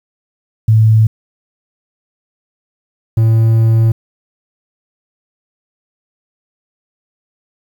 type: tone pair in turn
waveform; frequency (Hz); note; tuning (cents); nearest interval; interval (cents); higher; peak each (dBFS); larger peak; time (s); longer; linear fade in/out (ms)
sine / triangle; 110 / 112.64; A2 / A2; 0 / +41; unison; 41; second; -5; neither; 0.68-1.07 / 3.17-3.92; second; 5
effects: 7-bit